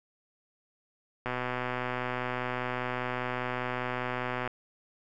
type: click train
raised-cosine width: 0.5 ms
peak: -17 dBFS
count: 403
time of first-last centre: 1.26-4.476 s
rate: 125 Hz
effects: none